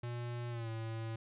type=tone with pitch glide; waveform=square; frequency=120 to 112.61 Hz; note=B2 to A2; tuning=-49 to +41 cents; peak=-39 dBFS; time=0.03-1.16 s; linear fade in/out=5 ms; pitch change=-110 cents; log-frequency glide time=0.5-0.69 s; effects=resampled to 8000 Hz + 13-bit